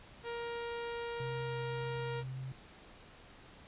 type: tone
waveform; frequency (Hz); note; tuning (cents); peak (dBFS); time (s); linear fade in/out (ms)
sawtooth; 470; A#4; +14; -34; 0.23-2.24; 50
type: tone with vibrato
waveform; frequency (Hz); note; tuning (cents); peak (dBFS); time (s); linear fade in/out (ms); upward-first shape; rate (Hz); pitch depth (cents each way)
sine; 130.5; C3; -4; -39; 1.2-2.52; 2; sine; 1.8; 13
effects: pink hiss -56 dBFS RMS until 3.67 s + resampled to 8000 Hz